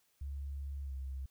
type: tone with pitch glide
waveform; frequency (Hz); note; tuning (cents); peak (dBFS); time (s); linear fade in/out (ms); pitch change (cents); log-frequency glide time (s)
sine; 69.8 to 66.76; C#2 to C2; +13 to +35; -38; 0.21-1.26; 5; -78; 0.84-0.92
effects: white hiss -74 dBFS RMS until 1.3 s